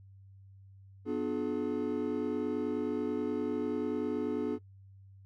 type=chord; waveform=triangle; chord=B diminished seventh; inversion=none; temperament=just; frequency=246.9 / 296.3 / 355.6 / 426.7 Hz; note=B3 / D4 / F4 / Ab4; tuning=0 / +15 / +31 / +47 cents; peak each=-34 / -33 / -37 / -33 dBFS; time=1.05-4.59 s; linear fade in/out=50 ms; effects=noise-tail reverb RT60 0.1 s tail -21 dB re dry + added 97 Hz sine -52 dBFS peak until 5.25 s